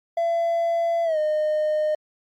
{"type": "tone with pitch glide", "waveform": "triangle", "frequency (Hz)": [675, 611.9], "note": ["E5", "D#5"], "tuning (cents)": [41, -29], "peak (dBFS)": -17, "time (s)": [0.17, 1.95], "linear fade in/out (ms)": 5, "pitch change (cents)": -170, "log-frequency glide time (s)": [1.04, 1.18], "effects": ["tanh soft clip ceiling -14 dBFS", "Opus 48 kbps"]}